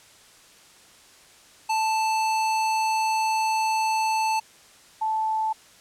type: tone pair in turn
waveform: square / sine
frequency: 880 / 875.9 Hz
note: A5 / A5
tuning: 0 / -8 cents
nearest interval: unison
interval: 8 cents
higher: first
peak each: -22 dBFS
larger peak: neither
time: 1.69-4.4 / 5.01-5.53 s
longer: first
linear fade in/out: 10 ms
effects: white hiss -52 dBFS RMS until 5.8 s + low-pass 9000 Hz 12 dB/octave